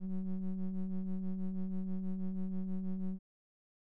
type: ring-modulated tone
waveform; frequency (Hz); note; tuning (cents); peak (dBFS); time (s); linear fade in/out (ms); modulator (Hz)
triangle; 92.5; F#2; 0; -28; 0-3.19; 50; 95.6
effects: none